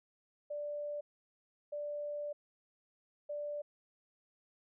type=tone bursts at uneven times; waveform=sine; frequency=587.3 Hz; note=D5; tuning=in tune; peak=-37 dBFS; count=3; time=0.5-1.01 / 1.72-2.33 / 3.29-3.62 s; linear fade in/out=10 ms; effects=none